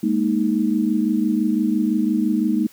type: chord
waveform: sine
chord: Ab suspended second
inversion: none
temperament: just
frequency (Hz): 207.7 / 233.6 / 311.5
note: Ab3 / Bb3 / Eb4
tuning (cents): 0 / +4 / +2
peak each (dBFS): -21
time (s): 0.03-2.67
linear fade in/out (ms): 5
effects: white hiss -50 dBFS RMS until 2.72 s